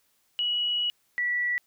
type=tone pair in turn; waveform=sine; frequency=2923 / 1950.9 Hz; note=F#7 / B6; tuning=-22 / -22 cents; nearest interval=perfect fifth; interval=700 cents; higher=first; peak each=-24 dBFS; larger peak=neither; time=0.39-0.9 / 1.18-1.58 s; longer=first; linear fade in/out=0 ms; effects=white hiss -69 dBFS RMS until 1.66 s